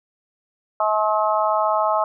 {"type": "harmonic tone", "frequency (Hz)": 213.9, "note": "A3", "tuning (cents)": -49, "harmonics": [3, 4, 5, 6], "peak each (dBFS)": [-21, -22, -23, -24], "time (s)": [0.8, 2.04], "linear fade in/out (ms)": 2, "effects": []}